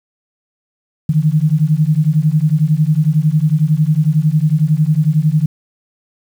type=beating tone pair; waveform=sine; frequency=148.7 / 159.7 Hz; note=D3 / D#3; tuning=+22 / +45 cents; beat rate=11 Hz; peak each=-13 dBFS; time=1.09-5.46 s; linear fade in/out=5 ms; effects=7-bit